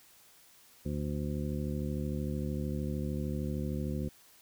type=harmonic tone; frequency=73.2 Hz; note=D2; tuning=5 cents flat; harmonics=1 / 2 / 3 / 4 / 5 / 7; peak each=-37 / -36 / -37 / -43 / -43 / -45 dBFS; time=0.85-4.09 s; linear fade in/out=10 ms; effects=white hiss -60 dBFS RMS until 4.41 s